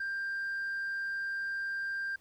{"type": "tone with tanh clipping", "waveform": "triangle", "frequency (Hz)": 1588, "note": "G6", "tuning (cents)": 22, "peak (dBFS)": -33, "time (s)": [0, 2.16], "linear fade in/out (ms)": 5, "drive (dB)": 6, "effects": ["pink hiss -67 dBFS RMS until 2.2 s"]}